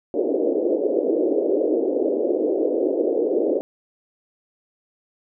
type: band-pass noise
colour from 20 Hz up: pink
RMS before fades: -21 dBFS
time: 0.14-3.61 s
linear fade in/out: 0 ms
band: 300 to 560 Hz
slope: 48 dB/octave
effects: none